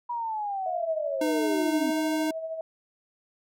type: linear sweep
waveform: sine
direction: down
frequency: 971 to 246.9 Hz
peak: -28 dBFS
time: 0.09-1.91 s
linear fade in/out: 10 ms
type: tone with tremolo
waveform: sine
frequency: 646 Hz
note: E5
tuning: 35 cents flat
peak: -29 dBFS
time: 0.66-2.61 s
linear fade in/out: 2 ms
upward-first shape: sine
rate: 13 Hz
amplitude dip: 50%
type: tone with pitch glide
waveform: square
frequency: 307 to 310 Hz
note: D#4 to D#4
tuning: -23 to -6 cents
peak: -26 dBFS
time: 1.21-2.31 s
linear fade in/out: 5 ms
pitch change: +17 cents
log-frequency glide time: 1.72-1.87 s
effects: none